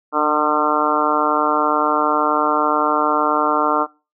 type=harmonic tone with a mistuned harmonic; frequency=151 Hz; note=D3; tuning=48 cents sharp; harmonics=2 / 3 / 4 / 5 / 6 / 7 / 8 / 9; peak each=-23 / -24 / -24 / -25 / -22 / -22 / -21 / -22 dBFS; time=0.12-3.87 s; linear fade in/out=50 ms; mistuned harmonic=2; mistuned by=-18 cents; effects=noise-tail reverb RT60 0.3 s tail -22 dB re dry